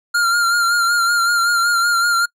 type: tone with vibrato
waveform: square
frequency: 1396.9 Hz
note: F6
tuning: in tune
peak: -14 dBFS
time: 0.14-2.26 s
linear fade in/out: 10 ms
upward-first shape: sine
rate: 5.3 Hz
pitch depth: 36 cents each way
effects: noise-tail reverb RT60 0.1 s tail -26 dB re dry + low-pass 12000 Hz 12 dB/octave